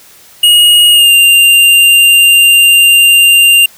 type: tone with pitch glide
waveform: square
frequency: 2877 to 2789 Hz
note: F#7 to F7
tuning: -49 to -3 cents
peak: -3 dBFS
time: 0.43-3.66 s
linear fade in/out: 5 ms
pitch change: -54 cents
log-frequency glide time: 0.91-1.12 s
effects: white hiss -39 dBFS RMS until 3.77 s